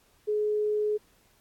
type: tone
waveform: sine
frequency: 422.2 Hz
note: G#4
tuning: 29 cents sharp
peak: -24 dBFS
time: 0.27-0.98 s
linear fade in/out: 20 ms
effects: pink hiss -64 dBFS RMS until 1.4 s + AAC 64 kbps